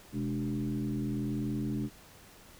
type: tone with frequency modulation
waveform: sine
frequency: 209.5 Hz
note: G#3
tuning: 15 cents sharp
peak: -30 dBFS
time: 0.12-1.9 s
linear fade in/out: 50 ms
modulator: 81 Hz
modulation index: 1.3
effects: pink hiss -55 dBFS RMS until 2.59 s